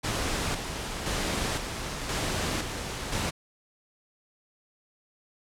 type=noise with tremolo; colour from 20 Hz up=pink; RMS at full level=-29 dBFS; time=0.03-3.31 s; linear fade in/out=20 ms; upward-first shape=square; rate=0.97 Hz; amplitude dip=45%; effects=low-pass 9000 Hz 12 dB/octave